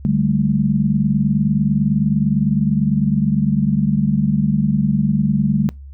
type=chord; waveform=sine; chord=D suspended fourth; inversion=none; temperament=equal with one note detuned; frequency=146.83 / 196 / 215.8 Hz; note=D3 / G3 / A3; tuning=0 / 0 / -33 cents; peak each=-18 dBFS; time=0.05-5.69 s; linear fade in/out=0 ms; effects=noise-tail reverb RT60 0.2 s tail -24 dB re dry + added 69 Hz sine -33 dBFS peak until 5.93 s